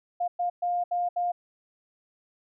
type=tone bursts at uneven times; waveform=sine; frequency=706 Hz; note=F5; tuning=19 cents sharp; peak=-24 dBFS; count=5; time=0.2-0.28 / 0.39-0.5 / 0.62-0.84 / 0.91-1.09 / 1.16-1.32 s; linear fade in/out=10 ms; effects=none